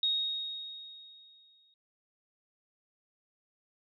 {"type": "tone with exponential decay", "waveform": "sine", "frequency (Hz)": 3747, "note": "A#7", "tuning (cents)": 8, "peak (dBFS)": -25, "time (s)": [0.03, 1.74], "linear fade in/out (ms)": 2, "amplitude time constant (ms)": 370, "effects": []}